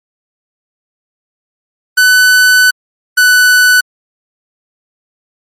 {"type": "tone pair in turn", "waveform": "45% pulse", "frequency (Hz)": [1500, 1491.9], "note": ["F#6", "F#6"], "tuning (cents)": [23, 14], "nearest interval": "unison", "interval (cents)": 9, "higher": "first", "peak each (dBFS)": -4, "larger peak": "neither", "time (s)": [[1.97, 2.71], [3.17, 3.81]], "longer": "first", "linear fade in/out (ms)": 10, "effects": ["MP3 64 kbps"]}